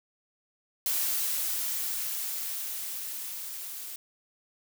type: noise with level ramp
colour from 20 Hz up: blue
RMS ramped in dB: -28 to -40 dBFS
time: 0.86-3.96 s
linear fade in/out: 2 ms
effects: none